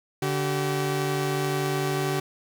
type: tone pair together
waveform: sawtooth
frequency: 144.76 / 382.9 Hz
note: D3 / G4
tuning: -25 / -41 cents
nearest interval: octave + perfect fourth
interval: 1684 cents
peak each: -23 dBFS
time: 0.22-2.2 s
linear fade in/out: 5 ms
effects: 9-bit